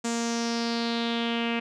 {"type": "tone with low-pass filter sweep", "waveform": "sawtooth", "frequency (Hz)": 233.1, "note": "A#3", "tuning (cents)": 0, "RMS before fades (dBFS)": -28, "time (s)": [0.04, 1.6], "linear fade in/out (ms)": 10, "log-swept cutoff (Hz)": [7400, 2600], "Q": 4.2, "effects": []}